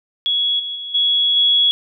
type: tone with level steps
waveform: sine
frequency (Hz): 3353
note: G#7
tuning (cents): +16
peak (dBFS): -15 / -23 / -26 / -13 / -11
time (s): 0.26-1.71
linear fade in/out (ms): 0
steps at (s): 0.59 / 0.75 / 0.94 / 1.36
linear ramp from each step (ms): 10
effects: none